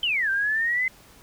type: exponential two-way sweep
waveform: sine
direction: down then up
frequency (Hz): 3136 to 1557 to 2069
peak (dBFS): -21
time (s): 0.03-0.88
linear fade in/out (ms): 2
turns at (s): 0.3
effects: pink hiss -52 dBFS RMS until 1.22 s